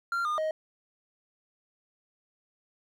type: tone with pitch steps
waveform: triangle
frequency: 1383 / 1216 / 627 Hz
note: F6 / D#6 / D#5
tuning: -17 / -40 / +13 cents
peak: -25 dBFS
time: 0.12-0.51 s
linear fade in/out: 2 ms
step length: 130 ms
effects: none